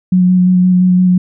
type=tone with vibrato; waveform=sine; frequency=182.1 Hz; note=F#3; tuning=27 cents flat; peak=-6 dBFS; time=0.12-1.18 s; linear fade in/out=5 ms; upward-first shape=square; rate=5.8 Hz; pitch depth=12 cents each way; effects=none

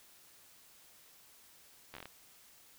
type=slowing click train; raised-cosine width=0.3 ms; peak=-30 dBFS; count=7; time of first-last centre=1.94-2.056 s; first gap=12 ms; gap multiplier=1.19; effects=white hiss -61 dBFS RMS until 2.78 s

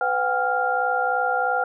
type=tone cluster; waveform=sine; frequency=502 / 732 / 795 / 1396 Hz; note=B4 / F#5 / G5 / F6; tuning=+28 / -19 / +24 / -1 cents; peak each=-27 / -25 / -25 / -24 dBFS; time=0.01-1.64 s; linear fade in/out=2 ms; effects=none

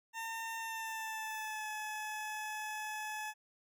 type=tone with pitch glide; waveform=20% pulse; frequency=907 to 856.1 Hz; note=A#5 to A5; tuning=-48 to -48 cents; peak=-34 dBFS; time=0.13-3.34 s; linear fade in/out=50 ms; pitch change=-100 cents; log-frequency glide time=0.59-1.7 s; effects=none

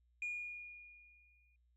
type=tone with exponential decay; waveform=sine; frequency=2435 Hz; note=D#7; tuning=38 cents flat; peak=-35 dBFS; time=0.22-1.56 s; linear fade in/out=2 ms; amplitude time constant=290 ms; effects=tanh soft clip ceiling -35 dBFS + added 60 Hz sine -70 dBFS peak until 1.76 s

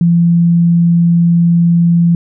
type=tone; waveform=sine; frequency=170.4 Hz; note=F3; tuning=42 cents flat; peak=-6 dBFS; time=0.01-2.15 s; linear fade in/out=2 ms; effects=none

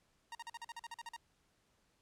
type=tone bursts; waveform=sawtooth; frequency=932.3 Hz; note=A#5; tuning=in tune; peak=-40 dBFS; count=12; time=0.32-1.164 s; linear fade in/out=2 ms; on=30 ms; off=44 ms; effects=pink hiss -75 dBFS RMS until 2.01 s + low-pass 10000 Hz 12 dB/octave

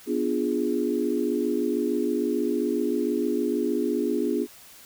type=chord; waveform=sine; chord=B diminished seventh; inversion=none; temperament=equal; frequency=246.9 / 293.7 / 349.2 / 415.3 Hz; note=B3 / D4 / F4 / Ab4; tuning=0 / 0 / 0 / 0 cents; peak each=-28 dBFS; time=0.06-4.47 s; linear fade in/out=50 ms; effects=white hiss -49 dBFS RMS until 4.85 s

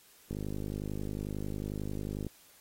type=click train; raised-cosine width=3 ms; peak=-24 dBFS; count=101; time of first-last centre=0.31-2.267 s; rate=51.1 Hz; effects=white hiss -60 dBFS RMS until 2.6 s + AAC 48 kbps

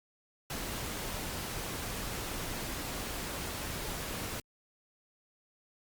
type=noise; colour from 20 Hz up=pink; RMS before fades=-38 dBFS; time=0.5-4.4 s; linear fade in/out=2 ms; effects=Opus 48 kbps

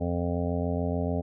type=harmonic tone; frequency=86.9 Hz; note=F2; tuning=8 cents flat; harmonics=1 / 2 / 3 / 5 / 6 / 7 / 8 / 9; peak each=-30 / -32 / -32 / -35 / -39 / -35 / -41 / -42 dBFS; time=0-1.22 s; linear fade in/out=20 ms; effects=none

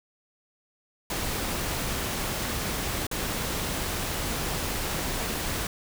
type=noise with dropouts; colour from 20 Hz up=pink; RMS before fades=-30 dBFS; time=1.1-5.67 s; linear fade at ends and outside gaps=2 ms; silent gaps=3.068-3.113 s; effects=none

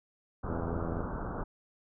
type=low-pass noise; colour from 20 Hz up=pink; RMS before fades=-37 dBFS; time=0.43-1.44 s; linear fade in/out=10 ms; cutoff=1500 Hz; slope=96 dB/octave
type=click train; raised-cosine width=2 ms; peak=-24 dBFS; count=44; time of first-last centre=0.49-1.006 s; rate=83.4 Hz
effects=none

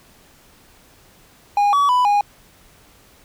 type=tone with pitch steps; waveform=triangle; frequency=817 / 1137 / 994 / 820 Hz; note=G#5 / C#6 / B5 / G#5; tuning=-29 / +44 / +11 / -22 cents; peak=-11 dBFS; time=1.57-2.21 s; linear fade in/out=2 ms; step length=160 ms; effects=pink hiss -51 dBFS RMS until 3.24 s

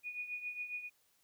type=tone with tremolo; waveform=sine; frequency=2462 Hz; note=D#7; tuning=19 cents flat; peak=-36 dBFS; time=0.03-0.9 s; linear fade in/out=50 ms; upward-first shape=triangle; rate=7.3 Hz; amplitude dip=75%; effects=white hiss -73 dBFS RMS until 1.23 s

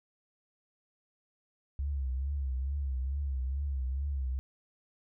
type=tone with vibrato; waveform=sine; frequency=67.6 Hz; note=C#2; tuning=43 cents flat; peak=-30 dBFS; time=1.79-4.39 s; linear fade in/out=0 ms; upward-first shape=triangle; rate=2.3 Hz; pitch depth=120 cents each way; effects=none

